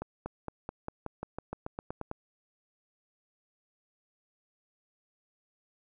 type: accelerating click train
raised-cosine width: 1 ms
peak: -22 dBFS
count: 14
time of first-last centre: 0.02-2.114 s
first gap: 240 ms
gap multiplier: 0.93
effects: none